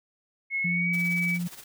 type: tone with pitch glide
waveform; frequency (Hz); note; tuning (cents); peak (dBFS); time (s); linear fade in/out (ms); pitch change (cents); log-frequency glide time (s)
sine; 2179 to 2286; C#7 to D7; -30 to -47; -25; 0.5-1.39; 50; +83; 0.61-0.96
type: tone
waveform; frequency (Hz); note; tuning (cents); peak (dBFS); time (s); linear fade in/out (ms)
sine; 174.61; F3; 0; -27; 0.64-1.48; 10
type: noise with tremolo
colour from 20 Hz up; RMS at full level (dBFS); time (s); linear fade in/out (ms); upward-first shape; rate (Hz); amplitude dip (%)
white; -42; 0.93-1.64; 5; sine; 17; 65
effects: none

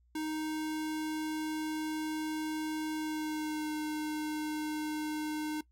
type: tone with pitch glide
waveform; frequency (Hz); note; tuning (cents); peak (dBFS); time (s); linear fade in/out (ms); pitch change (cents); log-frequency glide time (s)
square; 311.1 to 305.8; D#4 to D#4; 0 to -30; -34; 0.15-5.61; 5; -30; 2.94-3.73
effects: noise-tail reverb RT60 0.1 s tail -19 dB re dry + added 60 Hz sine -64 dBFS peak until 5.71 s

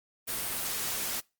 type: noise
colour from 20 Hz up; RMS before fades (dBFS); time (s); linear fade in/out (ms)
white; -33; 0.27-1.21; 20
effects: noise-tail reverb RT60 0.3 s tail -26 dB re dry + Opus 32 kbps

